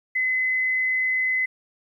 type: tone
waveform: sine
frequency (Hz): 2032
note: B6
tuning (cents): +49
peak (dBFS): -20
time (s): 0.15-1.46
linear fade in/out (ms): 10
effects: 10-bit